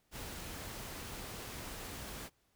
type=noise; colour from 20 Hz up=pink; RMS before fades=-45 dBFS; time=0.11-2.3 s; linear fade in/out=50 ms; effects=pink hiss -75 dBFS RMS until 2.55 s